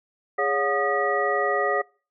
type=tone cluster; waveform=sine; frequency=412.2 / 561 / 721 / 1231 / 1925 Hz; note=G#4 / C#5 / F#5 / D#6 / B6; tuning=-13 / +21 / -45 / -19 / -45 cents; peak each=-27 dBFS; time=0.38-1.82 s; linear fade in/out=10 ms; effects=noise-tail reverb RT60 0.4 s tail -26 dB re dry